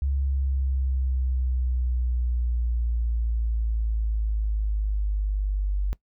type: exponential sweep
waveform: sine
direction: down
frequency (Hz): 68.9 to 48.48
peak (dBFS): -22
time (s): 0.02-5.93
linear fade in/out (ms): 0
effects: noise-tail reverb RT60 0.1 s tail -20 dB re dry